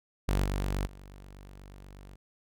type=tone with level steps; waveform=sawtooth; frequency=48.26 Hz; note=G1; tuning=26 cents flat; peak=-21 / -25 / -43 dBFS; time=0.28-2.16 s; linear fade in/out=10 ms; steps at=0.44 / 0.86 s; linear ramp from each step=10 ms; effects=none